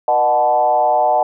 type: tone with frequency modulation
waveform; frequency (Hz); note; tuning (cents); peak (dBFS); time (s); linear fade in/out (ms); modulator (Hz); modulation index
sine; 740; F#5; 0; -11; 0.08-1.23; 2; 131; 1.2
effects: none